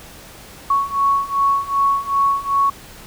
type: beating tone pair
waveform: sine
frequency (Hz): 1108.7 / 1111.3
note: C#6 / C#6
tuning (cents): 0 / +4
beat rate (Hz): 2.6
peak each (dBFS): -19 / -17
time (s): 0.7-2.7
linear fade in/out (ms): 5
effects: pink hiss -40 dBFS RMS until 3.06 s